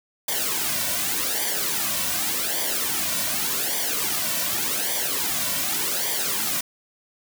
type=noise with flanger; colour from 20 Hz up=white; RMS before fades=-25 dBFS; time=0.28-6.61 s; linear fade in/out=5 ms; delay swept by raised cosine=0.74 to 2.44 ms; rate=0.86 Hz; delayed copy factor=-0.75; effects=none